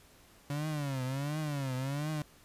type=tone with vibrato; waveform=35% pulse; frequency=141 Hz; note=C#3; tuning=30 cents sharp; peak=-31 dBFS; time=0.5-2.22 s; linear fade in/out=2 ms; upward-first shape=triangle; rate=1.4 Hz; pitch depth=190 cents each way; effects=pink hiss -60 dBFS RMS until 2.44 s + resampled to 32000 Hz